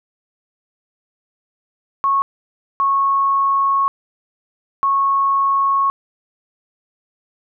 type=tone bursts at uneven times; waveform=sine; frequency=1100 Hz; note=C#6; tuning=14 cents flat; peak=-13 dBFS; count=3; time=2.04-2.22 / 2.8-3.88 / 4.83-5.9 s; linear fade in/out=0 ms; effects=none